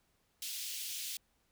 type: high-pass noise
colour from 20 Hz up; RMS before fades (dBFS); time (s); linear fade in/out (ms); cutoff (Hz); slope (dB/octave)
pink; -41; 0.42-1.17; 2; 2900; 24
effects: pink hiss -75 dBFS RMS until 1.51 s